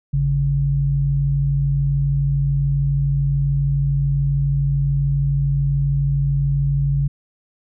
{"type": "tone pair together", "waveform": "sine", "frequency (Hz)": [52.9, 140], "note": ["G#1", "C#3"], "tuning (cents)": [33, 18], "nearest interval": "octave + perfect fourth", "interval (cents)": 1685, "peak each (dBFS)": [-23, -16], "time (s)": [0.13, 7.08], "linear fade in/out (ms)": 10, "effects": []}